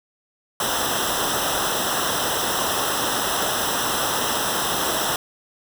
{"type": "noise with comb filter", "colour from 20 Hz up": "pink", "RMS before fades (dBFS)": -23, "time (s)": [0.6, 5.16], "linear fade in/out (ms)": 2, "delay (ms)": 0.44, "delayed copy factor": -0.95, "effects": []}